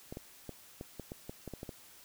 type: clicks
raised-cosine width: 2 ms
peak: -28 dBFS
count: 11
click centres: 0.125 / 0.171 / 0.493 / 0.811 / 0.997 / 1.119 / 1.295 / 1.477 / 1.537 / 1.631 / 1.692 s
effects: white hiss -57 dBFS RMS until 2.04 s